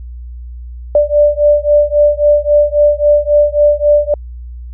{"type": "beating tone pair", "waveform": "sine", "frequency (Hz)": [587.3, 591], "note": ["D5", "D5"], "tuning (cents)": [0, 11], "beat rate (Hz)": 3.7, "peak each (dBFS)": -10, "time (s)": [0.95, 4.14], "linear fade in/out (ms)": 2, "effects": ["added 60 Hz sine -25 dBFS peak until 4.73 s"]}